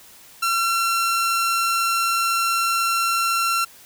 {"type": "tone", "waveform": "sawtooth", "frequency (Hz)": 1359, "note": "F6", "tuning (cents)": -48, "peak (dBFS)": -15, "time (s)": [0.42, 3.65], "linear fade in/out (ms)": 10, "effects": ["white hiss -47 dBFS RMS until 3.85 s"]}